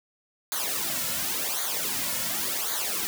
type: noise with flanger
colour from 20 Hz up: white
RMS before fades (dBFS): -29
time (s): 0.52-3.07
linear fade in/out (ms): 0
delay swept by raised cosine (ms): 0.37 to 2.57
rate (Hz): 0.91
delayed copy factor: -0.8
effects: none